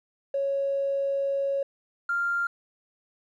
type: tone pair in turn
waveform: triangle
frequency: 553 / 1393.5 Hz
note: C#5 / F6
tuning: -4 / -4 cents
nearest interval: octave + major third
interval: 1600 cents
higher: second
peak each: -20 dBFS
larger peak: neither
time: 0.34-1.63 / 2.09-2.47 s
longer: first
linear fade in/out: 5 ms
effects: tanh soft clip ceiling -22 dBFS